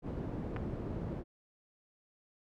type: low-pass noise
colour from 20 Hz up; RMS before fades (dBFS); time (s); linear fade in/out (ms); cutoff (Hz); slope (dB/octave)
white; -39; 0.02-1.24; 50; 290; 12
type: clicks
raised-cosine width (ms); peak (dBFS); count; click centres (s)
0.5; -26; 2; 0.563 / 0.567
effects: none